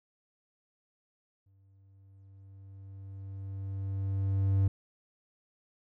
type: tone with exponential growth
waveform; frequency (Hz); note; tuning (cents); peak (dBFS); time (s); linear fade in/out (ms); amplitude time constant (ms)
triangle; 97.3; G2; -12; -20; 1.46-4.68; 5; 700
effects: none